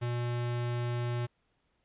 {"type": "tone", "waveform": "square", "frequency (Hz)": 120.5, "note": "B2", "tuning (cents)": -42, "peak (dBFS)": -31, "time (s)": [0.01, 1.27], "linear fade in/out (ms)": 20, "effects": ["pink hiss -75 dBFS RMS until 1.84 s", "resampled to 8000 Hz"]}